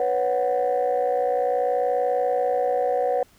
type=chord; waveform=sine; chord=B suspended second; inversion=none; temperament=equal; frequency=493.9 / 554.4 / 740 Hz; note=B4 / C#5 / F#5; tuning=0 / 0 / 0 cents; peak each=-22 / -24 / -23 dBFS; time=0-3.23 s; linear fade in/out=2 ms; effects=tanh soft clip ceiling -14 dBFS + pink hiss -57 dBFS RMS until 3.38 s